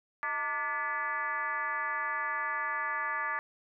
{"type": "tone with frequency modulation", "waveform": "sine", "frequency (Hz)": 1449, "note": "F#6", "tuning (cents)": -37, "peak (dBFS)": -30, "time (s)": [0.23, 3.39], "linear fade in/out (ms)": 0, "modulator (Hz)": 273, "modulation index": 2, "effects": []}